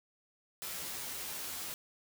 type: noise with comb filter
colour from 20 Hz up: white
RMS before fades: -41 dBFS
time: 0.62-1.74 s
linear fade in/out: 0 ms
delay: 12 ms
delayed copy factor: +0.5
effects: none